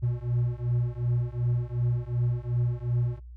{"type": "beating tone pair", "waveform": "triangle", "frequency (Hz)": [119.6, 122.3], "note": ["A#2", "B2"], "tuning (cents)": [45, -16], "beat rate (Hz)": 2.7, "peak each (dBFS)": [-26, -26], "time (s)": [0.02, 3.2], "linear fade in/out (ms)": 20, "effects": ["noise-tail reverb RT60 0.2 s tail -23 dB re dry", "added 60 Hz sine -41 dBFS peak until 3.36 s"]}